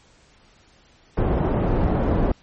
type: low-pass noise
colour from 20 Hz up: pink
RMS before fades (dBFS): -20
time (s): 1.17-2.32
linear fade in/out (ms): 5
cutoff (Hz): 710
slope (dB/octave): 12
effects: pink hiss -55 dBFS RMS until 2.42 s + MP3 32 kbps